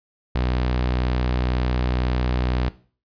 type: tone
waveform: sawtooth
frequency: 62 Hz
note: B1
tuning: 7 cents sharp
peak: -16 dBFS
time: 0.35-2.69 s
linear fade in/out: 5 ms
effects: noise-tail reverb RT60 0.4 s tail -17 dB re dry + resampled to 11025 Hz